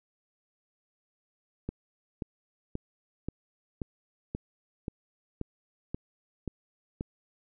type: click train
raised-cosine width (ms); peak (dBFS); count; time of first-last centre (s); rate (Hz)
3; -20; 11; 1.69-7.009; 1.88
effects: none